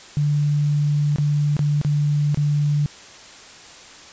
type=tone with dropouts; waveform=sine; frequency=146.83 Hz; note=D3; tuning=in tune; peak=-16 dBFS; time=0.17-2.86 s; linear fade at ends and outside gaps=0 ms; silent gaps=1.16-1.184 / 1.567-1.592 / 1.814-1.848 / 2.345-2.373 s; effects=white hiss -42 dBFS RMS until 4.12 s + resampled to 16000 Hz